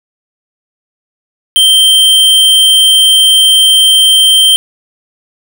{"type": "tone", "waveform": "square", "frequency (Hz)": 3136, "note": "G7", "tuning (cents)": 0, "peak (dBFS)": -4, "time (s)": [1.56, 4.56], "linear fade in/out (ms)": 0, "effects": []}